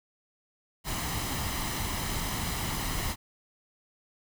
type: noise with comb filter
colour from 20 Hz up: pink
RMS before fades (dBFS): -32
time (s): 0.84-3.16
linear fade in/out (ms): 50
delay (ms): 0.99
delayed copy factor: +0.5
effects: none